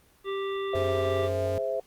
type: harmonic tone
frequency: 392 Hz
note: G4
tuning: in tune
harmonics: 1 / 3 / 5 / 7 / 9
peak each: -29 / -36 / -42 / -46 / -43 dBFS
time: 0.24-1.3 s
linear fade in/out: 50 ms
type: chord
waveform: sine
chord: Ab augmented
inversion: none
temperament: equal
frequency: 415.3 / 523.3 / 659.3 Hz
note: Ab4 / C5 / E5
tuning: 0 / 0 / 0 cents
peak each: -34 / -30 / -30 dBFS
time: 0.73-1.8 s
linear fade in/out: 5 ms
type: tone with pitch glide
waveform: square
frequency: 92.5 to 93.57 Hz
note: F#2 to F#2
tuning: 0 to +20 cents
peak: -32 dBFS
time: 0.75-1.58 s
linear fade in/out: 0 ms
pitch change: +20 cents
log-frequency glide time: 1.07-1.19 s
effects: pink hiss -61 dBFS RMS until 1.86 s + Opus 24 kbps